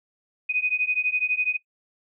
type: beating tone pair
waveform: sine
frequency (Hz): 2489 / 2501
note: D#7 / D#7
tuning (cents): 0 / +8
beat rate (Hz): 12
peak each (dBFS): -25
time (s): 0.49-1.57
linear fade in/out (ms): 10
effects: noise-tail reverb RT60 0.1 s tail -19 dB re dry